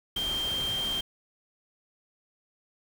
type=tone in noise; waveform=sine; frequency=3169 Hz; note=G7; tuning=18 cents sharp; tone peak=-28 dBFS; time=0.16-1.01 s; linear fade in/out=5 ms; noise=pink; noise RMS=-38 dBFS; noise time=0.16-1.01 s; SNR=+7 dB; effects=none